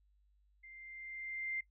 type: tone with level ramp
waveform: sine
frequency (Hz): 2093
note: C7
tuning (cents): 0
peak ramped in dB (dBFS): -53 to -35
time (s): 0.63-1.61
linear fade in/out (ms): 10
effects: noise-tail reverb RT60 0.1 s tail -18 dB re dry + added 50 Hz sine -68 dBFS peak until 1.7 s